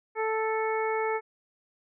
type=harmonic tone; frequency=440 Hz; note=A4; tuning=in tune; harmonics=1 / 2 / 3 / 4 / 5; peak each=-28 / -31 / -36 / -39 / -36 dBFS; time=0.15-1.21 s; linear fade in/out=50 ms; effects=none